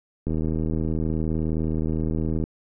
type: click train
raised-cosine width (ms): 3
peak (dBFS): -14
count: 173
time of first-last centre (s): 0.27-2.439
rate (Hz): 79.3
effects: none